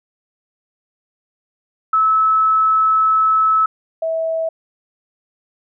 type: tone pair in turn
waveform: sine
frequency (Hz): 1300 / 650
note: E6 / E5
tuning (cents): -24 / -24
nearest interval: octave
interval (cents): 1200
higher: first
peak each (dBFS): -11 / -17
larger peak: first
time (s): 1.93-3.66 / 4.02-4.49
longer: first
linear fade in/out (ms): 5
effects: none